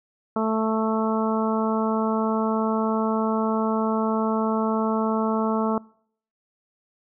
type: harmonic tone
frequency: 220.4 Hz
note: A3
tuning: 3 cents sharp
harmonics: 1 / 2 / 3 / 4 / 5 / 6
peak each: -24 / -27 / -29 / -30 / -31 / -32 dBFS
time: 0.36-5.78 s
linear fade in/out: 2 ms
effects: noise-tail reverb RT60 0.6 s tail -25 dB re dry